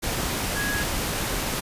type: tone in noise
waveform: sine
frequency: 1661.2 Hz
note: G#6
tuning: in tune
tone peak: -27 dBFS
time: 0.55-0.84 s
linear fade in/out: 20 ms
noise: pink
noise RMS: -27 dBFS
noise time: 0.02-1.61 s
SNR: -3 dB
effects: resampled to 32000 Hz